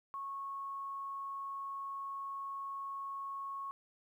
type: tone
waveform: sine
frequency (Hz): 1100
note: C#6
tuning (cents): -14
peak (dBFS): -39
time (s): 0.14-3.71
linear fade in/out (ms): 0
effects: 12-bit